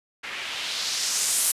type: noise with low-pass filter sweep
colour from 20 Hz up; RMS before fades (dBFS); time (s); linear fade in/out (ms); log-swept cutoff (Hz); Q
blue; -27; 0.23-1.52; 10; 2000 to 11000; 1.6
effects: resampled to 32000 Hz